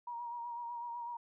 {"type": "tone with vibrato", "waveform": "sine", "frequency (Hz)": 949, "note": "A#5", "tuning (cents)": 31, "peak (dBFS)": -39, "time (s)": [0.07, 1.17], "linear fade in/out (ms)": 5, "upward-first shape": "sine", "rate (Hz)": 8, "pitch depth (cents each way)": 32, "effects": []}